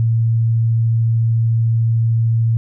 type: tone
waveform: sine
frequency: 114.2 Hz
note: A#2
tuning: 35 cents flat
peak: -12 dBFS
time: 0-2.57 s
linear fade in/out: 0 ms
effects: none